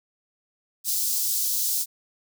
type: high-pass noise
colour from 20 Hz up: white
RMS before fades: -25 dBFS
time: 0.84-1.86 s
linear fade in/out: 50 ms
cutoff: 4500 Hz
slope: 24 dB/octave
effects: none